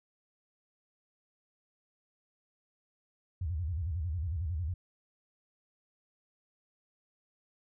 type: tone with vibrato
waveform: sine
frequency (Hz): 82.41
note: E2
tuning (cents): 0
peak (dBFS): -31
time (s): 3.41-4.74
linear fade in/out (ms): 5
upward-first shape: square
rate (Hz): 11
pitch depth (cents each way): 180
effects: none